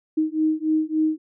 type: beating tone pair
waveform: sine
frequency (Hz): 311.1 / 314.6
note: D#4 / D#4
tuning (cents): 0 / +19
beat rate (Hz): 3.5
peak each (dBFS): -22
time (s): 0.17-1.18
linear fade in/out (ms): 10
effects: none